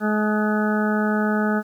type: harmonic tone with a mistuned harmonic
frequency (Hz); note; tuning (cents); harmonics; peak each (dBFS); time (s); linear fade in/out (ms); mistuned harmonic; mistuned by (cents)
212.6; G#3; +41; 1 / 2 / 3 / 4 / 6 / 7 / 8; -20 / -27 / -29 / -30 / -30 / -28 / -35; 0-1.63; 50; 6; -24
effects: 9-bit